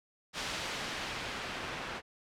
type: noise with low-pass filter sweep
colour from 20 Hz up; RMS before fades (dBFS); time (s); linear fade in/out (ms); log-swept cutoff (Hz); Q
white; -39; 0.33-2.02; 50; 4400 to 2100; 0.71
effects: none